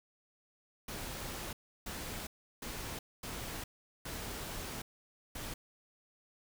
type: noise bursts at uneven times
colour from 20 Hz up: pink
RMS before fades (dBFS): -42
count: 6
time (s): 0.88-1.53 / 1.86-2.27 / 2.62-2.99 / 3.23-3.64 / 4.05-4.82 / 5.35-5.54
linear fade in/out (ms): 5
effects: none